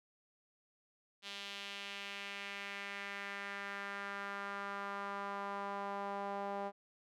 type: tone with band-pass filter sweep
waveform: sawtooth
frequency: 199.8 Hz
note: G3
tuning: 33 cents sharp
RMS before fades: -43 dBFS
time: 1.22-6.72 s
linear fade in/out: 50 ms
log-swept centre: 3400 to 750 Hz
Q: 2.1
effects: none